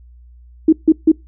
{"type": "tone bursts", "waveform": "sine", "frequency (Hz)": 318.1, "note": "D#4", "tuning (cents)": 38, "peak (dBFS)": -5, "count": 3, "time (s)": [0.68, 1.118], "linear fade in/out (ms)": 5, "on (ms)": 46, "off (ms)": 150, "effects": ["noise-tail reverb RT60 0.2 s tail -23 dB re dry", "added 60 Hz sine -40 dBFS peak until 1.27 s"]}